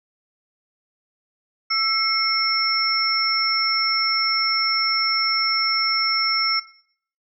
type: tone cluster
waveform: sine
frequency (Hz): 1330 / 2158 / 5400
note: E6 / C#7 / E8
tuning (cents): +15 / -47 / +41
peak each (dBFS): -25 / -25 / -21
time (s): 1.7-6.6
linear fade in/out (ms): 10
effects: noise-tail reverb RT60 0.6 s tail -18 dB re dry